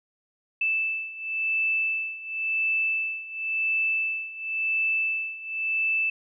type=beating tone pair; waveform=sine; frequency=2637 / 2637.94 Hz; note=E7 / E7; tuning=0 / +1 cents; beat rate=0.94 Hz; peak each=-29 / -26 dBFS; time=0.61-6.1 s; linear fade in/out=5 ms; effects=none